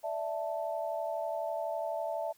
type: chord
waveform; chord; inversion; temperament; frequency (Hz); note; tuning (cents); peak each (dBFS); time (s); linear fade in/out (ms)
sine; D suspended second; none; equal; 587.3 / 659.3 / 880; D5 / E5 / A5; 0 / 0 / 0; -38 / -34 / -39; 0.03-2.33; 20
effects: white hiss -65 dBFS RMS until 2.37 s